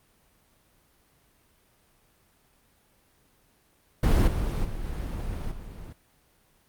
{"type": "noise with level steps", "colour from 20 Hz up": "brown", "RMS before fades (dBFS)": [-19, -27, -34, -32, -40], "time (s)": [4.03, 5.93], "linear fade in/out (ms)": 5, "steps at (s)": [4.27, 4.64, 4.84, 5.51], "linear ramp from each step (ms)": 10, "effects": ["pink hiss -64 dBFS RMS until 6.68 s", "Opus 32 kbps"]}